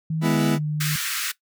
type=tone with pitch glide; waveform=sine; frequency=159.2 to 151.14 Hz; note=D#3 to D#3; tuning=+40 to -50 cents; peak=-22 dBFS; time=0.1-0.96 s; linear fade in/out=5 ms; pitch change=-90 cents; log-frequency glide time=0.25-0.37 s
type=chord; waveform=40% pulse; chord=E major; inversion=first; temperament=equal; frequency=207.7 / 246.9 / 329.6 Hz; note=G#3 / B3 / E4; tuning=0 / 0 / 0 cents; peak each=-23 dBFS; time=0.21-0.59 s; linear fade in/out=50 ms
type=high-pass noise; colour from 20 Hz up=pink; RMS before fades=-27 dBFS; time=0.8-1.32 s; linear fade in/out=10 ms; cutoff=1300 Hz; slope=48 dB/octave
effects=noise-tail reverb RT60 0.1 s tail -17 dB re dry